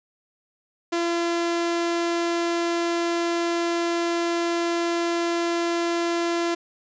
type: tone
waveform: sawtooth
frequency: 340.7 Hz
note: F4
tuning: 43 cents flat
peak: -18 dBFS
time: 0.92-6.55 s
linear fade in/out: 10 ms
effects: resampled to 16000 Hz + 10-bit